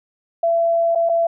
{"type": "tone with dropouts", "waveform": "sine", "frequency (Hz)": 672, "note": "E5", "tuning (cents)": 33, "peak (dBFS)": -14, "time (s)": [0.43, 1.27], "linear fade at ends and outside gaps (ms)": 5, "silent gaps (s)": [[0.95, 0.956], [1.091, 1.095]], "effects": []}